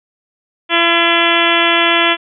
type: harmonic tone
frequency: 338.4 Hz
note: E4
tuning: 45 cents sharp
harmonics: 1 / 2 / 3 / 4 / 5 / 6 / 7 / 8 / 9 / 10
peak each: -19 / -19 / -19 / -19 / -19 / -19 / -19 / -19 / -19 / -19 dBFS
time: 0.69-2.17 s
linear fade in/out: 50 ms
effects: none